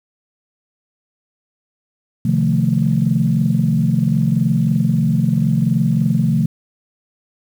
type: chord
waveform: sine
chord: F dominant seventh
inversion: second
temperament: equal with one note detuned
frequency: 130.81 / 153.87 / 174.61 / 220 Hz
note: C3 / Eb3 / F3 / A3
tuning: 0 / -19 / 0 / 0 cents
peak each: -18 dBFS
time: 2.25-6.46 s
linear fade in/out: 5 ms
effects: tanh soft clip ceiling -3 dBFS + 7-bit